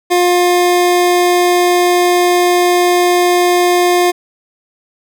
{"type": "tone", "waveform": "25% pulse", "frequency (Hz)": 354.7, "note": "F4", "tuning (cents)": 27, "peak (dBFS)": -5, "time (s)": [0.1, 4.12], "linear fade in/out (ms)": 20, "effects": []}